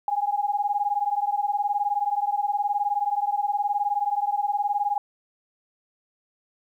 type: beating tone pair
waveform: sine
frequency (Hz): 810 / 829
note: G#5 / G#5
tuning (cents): -43 / -3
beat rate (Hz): 19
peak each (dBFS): -25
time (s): 0.08-4.98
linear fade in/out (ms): 2
effects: 10-bit